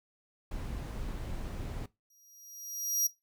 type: noise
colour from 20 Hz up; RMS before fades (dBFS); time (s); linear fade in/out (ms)
brown; -38; 0.51-1.86; 5
type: tone with exponential growth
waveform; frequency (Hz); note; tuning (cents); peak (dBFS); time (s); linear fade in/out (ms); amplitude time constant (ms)
sawtooth; 5730; F8; +44; -21; 2.1-3.07; 5; 210
effects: noise-tail reverb RT60 0.2 s tail -19 dB re dry